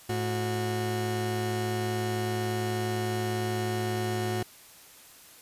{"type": "tone pair together", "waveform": "30% pulse", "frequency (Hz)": [108.3, 364.7], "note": ["A2", "F#4"], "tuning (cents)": [-27, -25], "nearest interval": "octave + major sixth", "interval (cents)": 2102, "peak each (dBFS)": -28, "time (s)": [0.09, 4.43], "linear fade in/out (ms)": 5, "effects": ["white hiss -52 dBFS RMS until 5.41 s", "resampled to 32000 Hz"]}